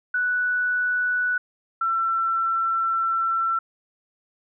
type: tone pair in turn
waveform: sine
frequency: 1480 / 1344.7 Hz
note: F#6 / E6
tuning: 0 / +34 cents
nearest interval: major second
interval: 166 cents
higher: first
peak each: -20 dBFS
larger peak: neither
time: 0.14-1.38 / 1.81-3.59 s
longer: second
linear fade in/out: 5 ms
effects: none